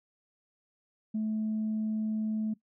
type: tone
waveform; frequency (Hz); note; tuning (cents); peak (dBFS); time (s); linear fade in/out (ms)
sine; 217.1; A3; -23; -27; 1.14-2.54; 10
effects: noise-tail reverb RT60 0.1 s tail -18 dB re dry + tanh soft clip ceiling -25 dBFS